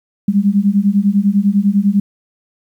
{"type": "beating tone pair", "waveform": "sine", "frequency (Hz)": [196, 206], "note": ["G3", "G#3"], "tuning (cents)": [0, -14], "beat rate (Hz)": 10, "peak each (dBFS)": -13, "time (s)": [0.28, 2], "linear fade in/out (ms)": 5, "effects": ["8-bit"]}